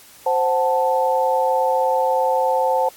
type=chord; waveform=sine; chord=F# diminished; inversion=second; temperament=equal; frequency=523.3 / 740 / 880 Hz; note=C5 / F#5 / A5; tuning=0 / 0 / 0 cents; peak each=-19 / -23 / -19 dBFS; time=0.26-2.89 s; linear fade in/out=5 ms; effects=white hiss -46 dBFS RMS until 2.96 s + AAC 64 kbps